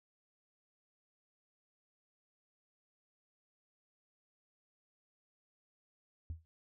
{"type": "tone with exponential decay", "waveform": "sine", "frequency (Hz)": 81.5, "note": "E2", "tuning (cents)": -19, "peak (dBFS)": -33, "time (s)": [6.3, 6.45], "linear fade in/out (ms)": 0, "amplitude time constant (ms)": 31, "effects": ["tanh soft clip ceiling -35 dBFS"]}